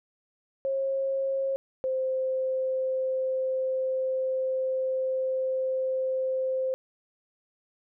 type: tone pair in turn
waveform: sine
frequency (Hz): 540 / 521.9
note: C#5 / C5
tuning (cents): -45 / -4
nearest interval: minor second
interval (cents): 59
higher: first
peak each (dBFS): -25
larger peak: neither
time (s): 0.65-1.56 / 1.84-6.74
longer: second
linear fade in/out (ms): 0
effects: none